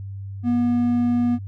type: tone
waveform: triangle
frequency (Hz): 241.2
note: B3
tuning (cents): -41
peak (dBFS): -15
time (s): 0.43-1.39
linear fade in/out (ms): 50
effects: added 98 Hz sine -30 dBFS peak until 1.47 s